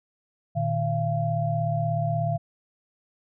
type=tone cluster; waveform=sine; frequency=116.5 / 153.1 / 683 Hz; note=A#2 / D#3 / F5; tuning=-1 / -28 / -39 cents; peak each=-27 dBFS; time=0.55-2.38 s; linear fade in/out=20 ms; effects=none